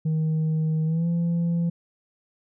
sine tone with pitch glide, 157.6 to 169.89 Hz, D#3 to F3, +23 to -47 cents, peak -18 dBFS, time 0.05-1.7 s, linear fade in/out 10 ms, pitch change +130 cents, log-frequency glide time 0.85-1.07 s, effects tanh soft clip ceiling -20 dBFS

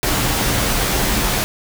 pink noise with comb filter, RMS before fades -18 dBFS, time 0.03-1.44 s, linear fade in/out 0 ms, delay 12 ms, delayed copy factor -0.55, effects none

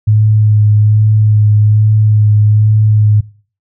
sine tone with vibrato, 106.5 Hz, G#2, 44 cents sharp, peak -5 dBFS, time 0.07-3.21 s, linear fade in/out 10 ms, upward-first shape sine, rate 1.2 Hz, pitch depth 18 cents each way, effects noise-tail reverb RT60 0.4 s tail -20 dB re dry

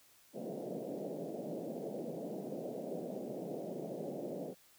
white band-pass noise, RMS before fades -42 dBFS, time 0.33-4.55 s, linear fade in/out 50 ms, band 150 to 640 Hz, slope 48 dB/octave, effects white hiss -65 dBFS RMS until 4.78 s

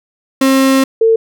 35% pulse / sine tone pair in turn, 267.3 / 449.5 Hz, C4 / A4, +37 / +37 cents, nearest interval major sixth, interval 900 cents, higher second, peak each -6 dBFS, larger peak neither, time 0.41-0.84 / 1.01-1.16 s, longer first, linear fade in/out 5 ms, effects none

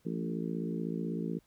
harmonic tone with a mistuned harmonic, 56.1 Hz, A1, 34 cents sharp, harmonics 3 / 4 / 5 / 6 / 7 / 8, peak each -36 / -38 / -40 / -42 / -43 / -44 dBFS, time 0.05-1.39 s, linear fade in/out 10 ms, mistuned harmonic 3, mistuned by +24 cents, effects pink hiss -70 dBFS RMS until 1.46 s

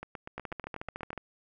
two click trains, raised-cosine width 0.5 ms, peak -22 / -24 dBFS, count 12 / 10, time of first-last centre 0.38-1.177 / 0.03-1.13 s, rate 13.8 / 8.18 Hz, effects none

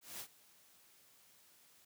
white noise with ADSR envelope, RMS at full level -45 dBFS, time 0.01-1.85 s, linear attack 190 ms, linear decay 71 ms, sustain -21 dB, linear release 6 ms, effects high-pass 80 Hz 12 dB/octave

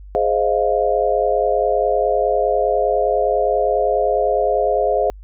sine chord, F minor seventh, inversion first, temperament just, 419.1 / 523.8 / 628.6 / 698.5 Hz, Ab4 / C5 / Eb5 / F5, +16 / +2 / +18 / 0 cents, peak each -20 dBFS, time 0.15-5.1 s, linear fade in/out 0 ms, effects added 49 Hz sine -35 dBFS peak until 5.23 s

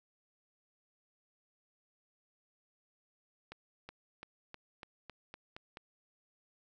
accelerating click train, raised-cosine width 0.3 ms, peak -30 dBFS, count 9, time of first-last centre 3.52-5.771 s, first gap 370 ms, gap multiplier 0.92, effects none

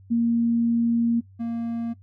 sine / triangle tone pair in turn, 233.1 / 232.1 Hz, A#3 / A#3, 0 / -7 cents, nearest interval unison, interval 7 cents, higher first, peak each -18 / -23 dBFS, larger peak first, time 0.1-1.21 / 1.39-1.94 s, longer first, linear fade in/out 20 ms, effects noise-tail reverb RT60 0.1 s tail -19 dB re dry + added 96 Hz sine -47 dBFS peak until 2.02 s

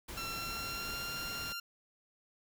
pink noise, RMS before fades -45 dBFS, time 0.08-1.53 s, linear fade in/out 10 ms
15% pulse tone with pitch glide, 1354 to 1390.5 Hz, E6 to F6, +46 to -8 cents, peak -32 dBFS, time 0.17-1.6 s, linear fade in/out 5 ms, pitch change +46 cents, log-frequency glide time 0.28-1.01 s
effects none

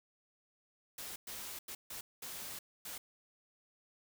white noise bursts at uneven times, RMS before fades -45 dBFS, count 6, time 0.98-1.16 / 1.27-1.59 / 1.68-1.75 / 1.9-2.01 / 2.22-2.59 / 2.85-2.98 s, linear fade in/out 5 ms, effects none

